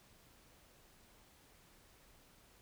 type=silence; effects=pink hiss -65 dBFS RMS until 2.61 s